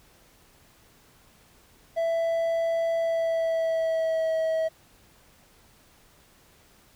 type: tone with pitch glide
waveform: triangle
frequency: 663 to 643.4 Hz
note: E5 to E5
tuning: +10 to -42 cents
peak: -21 dBFS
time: 1.96-4.69 s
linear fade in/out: 20 ms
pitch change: -52 cents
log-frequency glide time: 2.97-4.36 s
effects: pink hiss -58 dBFS RMS until 6.95 s